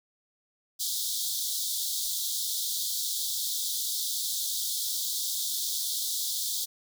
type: high-pass noise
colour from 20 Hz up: pink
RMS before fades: -31 dBFS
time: 0.79-6.66 s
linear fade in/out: 20 ms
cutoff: 3400 Hz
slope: 96 dB/octave
effects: none